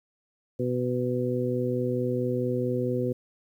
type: harmonic tone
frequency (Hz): 124.5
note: B2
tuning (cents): +14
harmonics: 1 / 2 / 3 / 4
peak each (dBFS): -30 / -30 / -30 / -30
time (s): 0.59-3.13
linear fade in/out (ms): 10
effects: 10-bit